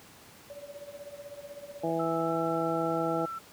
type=tone with tremolo; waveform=sine; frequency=574 Hz; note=D5; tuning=40 cents flat; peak=-38 dBFS; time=0.5-1.92 s; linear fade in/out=0 ms; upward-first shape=triangle; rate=16 Hz; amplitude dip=90%
type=harmonic tone; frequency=164.81 Hz; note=E3; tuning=in tune; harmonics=1 / 2 / 3 / 4 / 5; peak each=-36 / -32 / -33 / -33 / -35 dBFS; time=1.83-3.26 s; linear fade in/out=10 ms
type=tone with pitch glide; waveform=sine; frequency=1318.5 to 1337.7 Hz; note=E6 to E6; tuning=0 to +25 cents; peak=-35 dBFS; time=1.99-3.39 s; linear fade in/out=10 ms; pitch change=+25 cents; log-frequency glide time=2.22-2.32 s
effects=pink hiss -53 dBFS RMS until 3.52 s + high-pass 100 Hz 12 dB/octave